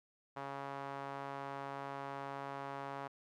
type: tone with band-pass filter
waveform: sawtooth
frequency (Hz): 138.59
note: C#3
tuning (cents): 0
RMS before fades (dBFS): -44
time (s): 0.36-3.08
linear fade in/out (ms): 10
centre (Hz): 950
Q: 1.6
effects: none